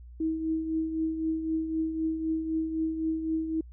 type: tone with tremolo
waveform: sine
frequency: 320 Hz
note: D#4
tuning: 49 cents sharp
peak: -24 dBFS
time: 0.2-3.61 s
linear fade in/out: 5 ms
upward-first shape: triangle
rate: 3.9 Hz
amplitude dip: 60%
effects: added 60 Hz sine -44 dBFS peak until 3.72 s